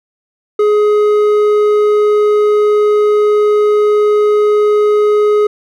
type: tone with hard clipping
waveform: sine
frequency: 419.2 Hz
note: G#4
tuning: 16 cents sharp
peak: -9 dBFS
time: 0.59-5.47 s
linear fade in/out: 5 ms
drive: 6 dB
effects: none

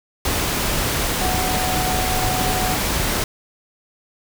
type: tone in noise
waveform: sine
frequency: 740 Hz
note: F#5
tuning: in tune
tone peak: -24 dBFS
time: 1.21-2.76 s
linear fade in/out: 2 ms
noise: pink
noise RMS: -21 dBFS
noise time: 0.25-3.24 s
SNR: -6 dB
effects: none

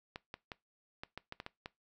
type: clicks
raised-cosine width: 0.3 ms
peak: -26 dBFS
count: 9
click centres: 0.159 / 0.341 / 0.518 / 1.035 / 1.176 / 1.324 / 1.401 / 1.464 / 1.659 s
effects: noise-tail reverb RT60 0.2 s tail -21 dB re dry

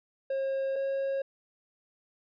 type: tone pair in turn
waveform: triangle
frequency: 539 / 544.3 Hz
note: C#5 / C#5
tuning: -49 / -32 cents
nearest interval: unison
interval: 17 cents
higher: second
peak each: -26 dBFS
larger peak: neither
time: 0.3-0.76 / 0.76-1.22 s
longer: neither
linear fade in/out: 5 ms
effects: resampled to 11025 Hz

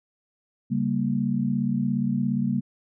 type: chord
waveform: sine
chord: G diminished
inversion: second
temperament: equal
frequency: 138.59 / 196 / 233.1 Hz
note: Db3 / G3 / Bb3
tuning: 0 / 0 / 0 cents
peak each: -28 / -26 / -25 dBFS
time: 0.7-2.61 s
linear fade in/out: 20 ms
effects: none

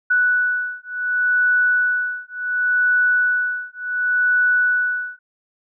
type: beating tone pair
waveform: sine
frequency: 1480 / 1480.69 Hz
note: F#6 / F#6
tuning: 0 / +1 cents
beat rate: 0.69 Hz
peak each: -19 dBFS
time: 0.1-5.19 s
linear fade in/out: 10 ms
effects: none

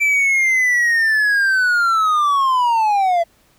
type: linear sweep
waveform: triangle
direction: down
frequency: 2339 to 663 Hz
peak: -11 dBFS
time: 0-3.24 s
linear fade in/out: 20 ms
effects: pink hiss -56 dBFS RMS until 3.58 s

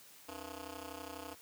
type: ring-modulated tone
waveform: 10% pulse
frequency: 193.9 Hz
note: G3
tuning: 19 cents flat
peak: -33 dBFS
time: 0.28-1.35 s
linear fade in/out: 10 ms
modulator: 113 Hz
effects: white hiss -58 dBFS RMS until 1.41 s + high-pass 100 Hz 12 dB/octave

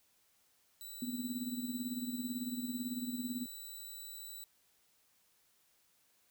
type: tone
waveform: 5% pulse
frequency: 3951 Hz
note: B7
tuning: in tune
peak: -38 dBFS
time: 0.81-4.44 s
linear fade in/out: 0 ms
type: tone with tremolo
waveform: sine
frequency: 246.9 Hz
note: B3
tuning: in tune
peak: -34 dBFS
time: 1.02-3.46 s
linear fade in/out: 2 ms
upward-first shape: sine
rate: 18 Hz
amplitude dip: 70%
effects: white hiss -72 dBFS RMS until 6.3 s

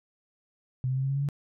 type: tone with pitch steps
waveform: sine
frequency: 128.5 / 130.75 / 133.03 / 135.36 / 137.72 / 140.13 / 142.58 Hz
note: C3 / C3 / C3 / C#3 / C#3 / C#3 / C#3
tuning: -31 / -1 / +29 / -41 / -11 / +19 / +49 cents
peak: -25 dBFS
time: 0.84-1.288 s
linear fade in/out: 0 ms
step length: 64 ms
effects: none

